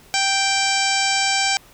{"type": "harmonic tone", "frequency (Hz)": 783, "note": "G5", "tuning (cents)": -2, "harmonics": [1, 2, 3, 4, 5, 6, 7, 8, 9, 10], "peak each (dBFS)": [-23, -26, -23, -27, -30, -27, -26, -31, -30, -28], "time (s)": [0.14, 1.57], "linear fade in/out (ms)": 0, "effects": ["pink hiss -49 dBFS RMS until 1.73 s"]}